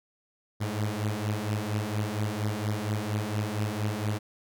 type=beating tone pair; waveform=sawtooth; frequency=103.7 / 108 Hz; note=G#2 / A2; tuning=-2 / -32 cents; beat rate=4.3 Hz; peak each=-27 dBFS; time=0.6-4.19 s; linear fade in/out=20 ms; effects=none